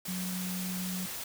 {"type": "tone in noise", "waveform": "sine", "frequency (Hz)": 183.6, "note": "F#3", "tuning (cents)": -13, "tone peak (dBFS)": -34, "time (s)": [0.08, 1.06], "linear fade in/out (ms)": 5, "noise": "white", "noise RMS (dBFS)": -39, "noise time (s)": [0.05, 1.24], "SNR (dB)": 2, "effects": []}